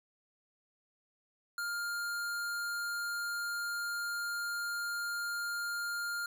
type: tone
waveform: square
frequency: 1405 Hz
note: F6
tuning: 10 cents sharp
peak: -35 dBFS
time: 1.58-6.26 s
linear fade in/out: 2 ms
effects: none